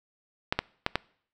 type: clicks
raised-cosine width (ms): 0.3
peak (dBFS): -8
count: 4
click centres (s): 0.525 / 0.59 / 0.864 / 0.956
effects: noise-tail reverb RT60 0.6 s tail -24 dB re dry